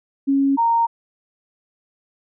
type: tone pair in turn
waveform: sine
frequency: 275.3 / 926 Hz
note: C#4 / A#5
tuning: -12 / -12 cents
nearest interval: octave + major sixth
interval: 2100 cents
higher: second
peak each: -14 dBFS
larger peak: neither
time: 0.27-0.57 / 0.57-0.87 s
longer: neither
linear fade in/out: 20 ms
effects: none